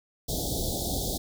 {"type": "band-stop noise", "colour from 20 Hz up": "pink", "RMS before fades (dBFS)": -30, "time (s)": [0.28, 1.18], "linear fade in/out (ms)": 10, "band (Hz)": [800, 3400], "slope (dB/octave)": 96, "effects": []}